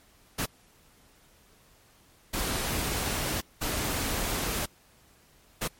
pink noise bursts at uneven times, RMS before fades -30 dBFS, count 4, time 0.38-0.46 / 2.33-3.41 / 3.61-4.66 / 5.61-5.68 s, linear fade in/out 10 ms, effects pink hiss -60 dBFS RMS until 5.79 s + MP3 64 kbps

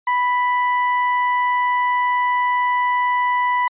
35% pulse tone, 987.8 Hz, B5, in tune, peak -14 dBFS, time 0.07-3.68 s, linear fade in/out 5 ms, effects resampled to 8000 Hz

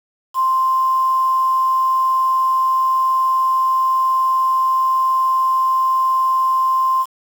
sine tone with quantisation, 1046.5 Hz, C6, in tune, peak -13 dBFS, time 0.34-7.06 s, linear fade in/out 50 ms, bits 6, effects none

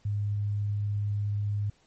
sine tone, 102.9 Hz, G#2, 16 cents flat, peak -26 dBFS, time 0.05-1.7 s, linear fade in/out 5 ms, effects pink hiss -65 dBFS RMS until 1.86 s + MP3 32 kbps

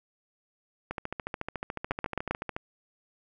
two click trains, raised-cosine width 0.5 ms, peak -13 / -18 dBFS, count 4 / 24, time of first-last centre 1.91-2.31 / 0.91-2.565 s, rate 7.5 / 13.9 Hz, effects none

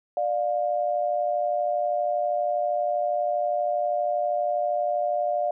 sine tone pair together, 594.5 / 707 Hz, D5 / F5, +21 / +21 cents, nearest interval minor third, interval 300 cents, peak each -25 dBFS, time 0.17-5.51 s, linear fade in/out 2 ms, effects none

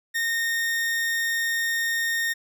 40% pulse tone, 1841 Hz, A#6, 22 cents flat, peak -22 dBFS, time 0.14-2.34 s, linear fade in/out 20 ms, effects none

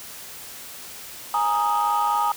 sine chord, Ab suspended second, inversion none, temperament just, 830.6 / 934.4 / 1245.9 Hz, Ab5 / Bb5 / Eb6, 0 / +4 / +2 cents, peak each -22 dBFS, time 1.34-2.32 s, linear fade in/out 2 ms, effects tanh soft clip ceiling -14 dBFS + white hiss -39 dBFS RMS until 2.36 s

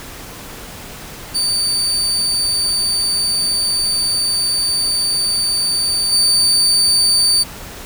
30% pulse tone with level steps, 4592 Hz, D8, 40 cents flat, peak -12 / -8 dBFS, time 1.34-7.44 s, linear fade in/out 20 ms, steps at 6.12 s, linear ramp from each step 10 ms, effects pink hiss -33 dBFS RMS until 7.85 s

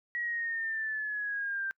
sine linear sweep, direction down, 1920 to 1568 Hz, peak -31 dBFS, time 0.15-1.71 s, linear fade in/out 0 ms, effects noise-tail reverb RT60 0.1 s tail -26 dB re dry

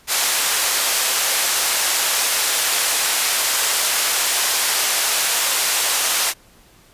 white band-pass noise, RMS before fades -19 dBFS, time 0.07-6.34 s, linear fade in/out 50 ms, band 570 to 11000 Hz, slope 12 dB/octave, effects pink hiss -51 dBFS RMS until 6.93 s + resampled to 32000 Hz

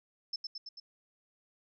sine tone with echo, 5274 Hz, E8, in tune, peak -33 dBFS, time 0.33-0.36 s, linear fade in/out 5 ms, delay 110 ms, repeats 4, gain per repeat -3 dB, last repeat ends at 0.8 s, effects none

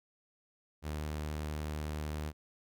sawtooth tone, 75.9 Hz, D#2, 42 cents flat, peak -32 dBFS, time 0.82-2.33 s, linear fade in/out 50 ms, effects none

